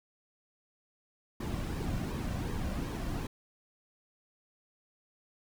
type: noise with flanger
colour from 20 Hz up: brown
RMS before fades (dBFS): -35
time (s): 1.4-3.27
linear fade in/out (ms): 5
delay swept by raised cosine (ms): 1.4 to 2.4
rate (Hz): 2.7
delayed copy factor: -0.55
effects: none